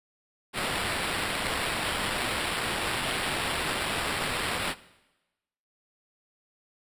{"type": "noise with sample-and-hold", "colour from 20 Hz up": "blue", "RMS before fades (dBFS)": -30, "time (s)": [0.53, 4.75], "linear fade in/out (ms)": 50, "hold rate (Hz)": 6300, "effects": ["noise-tail reverb RT60 1.0 s tail -18 dB re dry", "resampled to 32000 Hz"]}